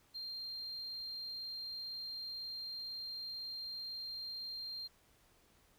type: tone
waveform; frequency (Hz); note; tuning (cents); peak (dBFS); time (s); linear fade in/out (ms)
triangle; 4186; C8; 0; -39; 0.14-4.88; 20
effects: tanh soft clip ceiling -38 dBFS + pink hiss -69 dBFS RMS until 5.78 s